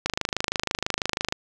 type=click train; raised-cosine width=0.2 ms; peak=-6 dBFS; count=34; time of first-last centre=0.06-1.324 s; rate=26.1 Hz; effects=none